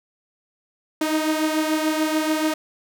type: beating tone pair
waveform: sawtooth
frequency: 310 / 316.9 Hz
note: D#4 / D#4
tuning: -6 / +32 cents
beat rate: 6.9 Hz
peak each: -17 / -22 dBFS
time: 1.01-2.54 s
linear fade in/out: 5 ms
effects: none